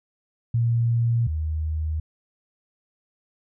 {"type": "tone pair in turn", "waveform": "sine", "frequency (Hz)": [117.1, 78.15], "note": ["A#2", "D#2"], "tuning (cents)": [8, 8], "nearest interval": "perfect fifth", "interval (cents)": 700, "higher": "first", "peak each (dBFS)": [-18, -23], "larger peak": "first", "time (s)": [[0.54, 1.27], [1.27, 2]], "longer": "neither", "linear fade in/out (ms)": 5, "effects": []}